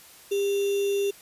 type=tone with sample-and-hold; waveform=sine; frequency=399.8 Hz; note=G4; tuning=34 cents sharp; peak=-22 dBFS; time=0.31-1.11 s; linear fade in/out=10 ms; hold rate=3150 Hz; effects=white hiss -50 dBFS RMS until 1.21 s + resampled to 32000 Hz